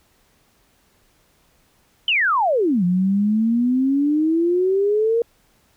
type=exponential two-way sweep; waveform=sine; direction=down then up; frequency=3111 to 174.61 to 471.3 Hz; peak=-15 dBFS; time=2.08-5.22 s; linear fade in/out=2 ms; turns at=2.84 s; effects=pink hiss -60 dBFS RMS until 5.76 s